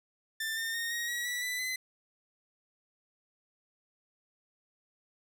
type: tone with pitch steps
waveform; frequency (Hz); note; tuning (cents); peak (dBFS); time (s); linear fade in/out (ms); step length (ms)
sawtooth; 1780 / 1813.2 / 1847 / 1881.5 / 1916.6 / 1952.3 / 1988.8 / 2026; A6 / A#6 / A#6 / A#6 / A#6 / B6 / B6 / B6; +20 / -48 / -16 / +16 / +48 / -20 / +12 / +44; -29; 0.4-1.76; 5; 170
effects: none